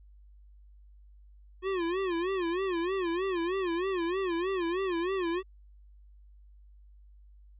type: tone with vibrato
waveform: square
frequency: 360.1 Hz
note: F#4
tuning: 47 cents flat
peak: -29 dBFS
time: 1.62-5.43 s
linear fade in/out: 50 ms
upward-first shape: sine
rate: 3.2 Hz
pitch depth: 140 cents each way
effects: added 50 Hz sine -52 dBFS peak until 7.59 s + resampled to 8000 Hz